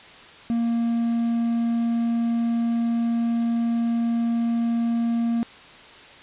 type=tone; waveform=triangle; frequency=232.8 Hz; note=A#3; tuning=2 cents flat; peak=-18 dBFS; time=0.5-5.43 s; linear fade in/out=0 ms; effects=white hiss -45 dBFS RMS until 6.22 s + resampled to 8000 Hz